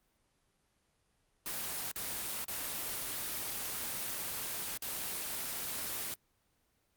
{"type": "noise with dropouts", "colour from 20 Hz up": "white", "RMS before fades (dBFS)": -38, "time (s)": [1.46, 6.14], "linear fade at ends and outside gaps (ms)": 1, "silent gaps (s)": [[1.915, 1.959], [2.444, 2.482], [4.774, 4.822]], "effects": ["pink hiss -75 dBFS RMS until 6.96 s", "Opus 24 kbps"]}